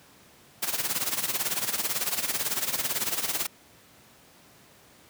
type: noise with tremolo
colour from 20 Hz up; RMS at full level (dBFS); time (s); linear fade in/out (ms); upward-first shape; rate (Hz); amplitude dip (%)
white; -26; 0.62-3.47; 10; sine; 18; 75
effects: pink hiss -55 dBFS RMS until 5.09 s + high-pass 100 Hz 12 dB/octave